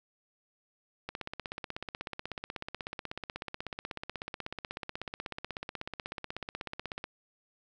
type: click train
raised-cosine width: 0.3 ms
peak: -21 dBFS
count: 98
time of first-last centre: 1.09-7.041 s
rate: 16.3 Hz
effects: none